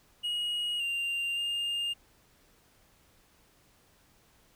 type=tone with pitch steps; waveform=triangle; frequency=2889 / 2785 / 2815 Hz; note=F#7 / F7 / F7; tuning=-42 / -5 / +13 cents; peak=-28 dBFS; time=0.23-1.94 s; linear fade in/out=20 ms; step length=570 ms; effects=pink hiss -64 dBFS RMS until 4.55 s